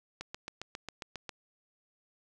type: click train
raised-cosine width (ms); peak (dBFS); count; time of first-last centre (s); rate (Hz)
0.2; -22; 9; 0.21-1.293; 7.39
effects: none